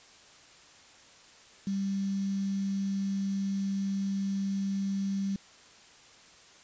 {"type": "tone with quantisation", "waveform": "sine", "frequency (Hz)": 196, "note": "G3", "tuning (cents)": 0, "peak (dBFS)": -28, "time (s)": [1.67, 5.36], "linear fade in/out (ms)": 2, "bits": 8, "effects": ["white hiss -55 dBFS RMS until 6.63 s", "resampled to 16000 Hz"]}